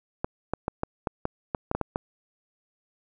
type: clicks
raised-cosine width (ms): 1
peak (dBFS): -12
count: 11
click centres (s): 0.245 / 0.536 / 0.681 / 0.834 / 1.072 / 1.254 / 1.548 / 1.714 / 1.75 / 1.813 / 1.959
effects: none